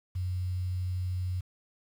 sine tone with quantisation, 91.3 Hz, F#2, 23 cents flat, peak -29 dBFS, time 0.15-1.41 s, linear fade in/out 10 ms, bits 9, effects none

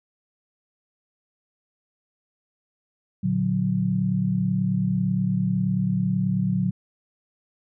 sine chord, Bb augmented, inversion none, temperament equal, 116.54 / 146.83 / 185 Hz, Bb2 / D3 / F#3, 0 / 0 / 0 cents, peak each -27 / -27 / -22 dBFS, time 3.23-6.71 s, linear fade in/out 10 ms, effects none

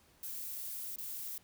violet noise with dropouts, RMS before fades -42 dBFS, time 0.23-1.38 s, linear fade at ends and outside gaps 2 ms, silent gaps 0.959-0.983 s, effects pink hiss -66 dBFS RMS until 1.43 s

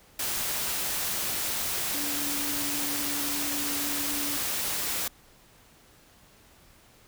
sine tone in noise, 288.3 Hz, D4, 32 cents flat, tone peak -36 dBFS, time 1.94-4.37 s, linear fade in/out 5 ms, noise white, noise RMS -30 dBFS, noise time 0.19-5.08 s, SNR -9 dB, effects pink hiss -57 dBFS RMS until 7.07 s

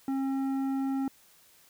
sine tone with tanh clipping, 269.6 Hz, C#4, 48 cents flat, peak -29 dBFS, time 0.08-1.08 s, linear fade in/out 2 ms, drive 10 dB, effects white hiss -60 dBFS RMS until 1.69 s

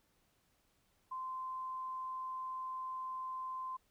sine tone, 1037 Hz, C6, 16 cents flat, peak -39 dBFS, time 1.11-3.77 s, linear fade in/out 10 ms, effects pink hiss -75 dBFS RMS until 3.9 s

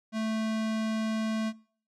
square tone, 220 Hz, A3, in tune, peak -29 dBFS, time 0.12-1.53 s, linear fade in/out 50 ms, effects noise-tail reverb RT60 0.5 s tail -23 dB re dry + low-pass 7000 Hz 12 dB/octave

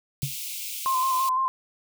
white high-pass noise, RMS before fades -34 dBFS, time 0.22-1.29 s, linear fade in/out 0 ms, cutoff 2200 Hz, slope 96 dB/octave
sine tone with exponential decay, 138.59 Hz, C#3, in tune, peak -20 dBFS, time 0.23-0.35 s, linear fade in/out 0 ms, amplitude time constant 25 ms
sine tone with vibrato, 1043 Hz, C6, 6 cents flat, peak -21 dBFS, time 0.86-1.48 s, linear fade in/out 0 ms, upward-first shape square, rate 5.9 Hz, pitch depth 27 cents each way
effects none

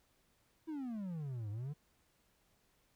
triangle exponential two-way sweep, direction down then up, 329.8 to 100.3 to 155 Hz, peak -37 dBFS, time 0.67-1.74 s, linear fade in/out 20 ms, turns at 1.5 s, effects pink hiss -74 dBFS RMS until 2.95 s

